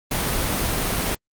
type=noise; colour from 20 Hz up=pink; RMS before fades=-23 dBFS; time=0.11-1.15 s; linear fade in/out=5 ms; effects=Opus 32 kbps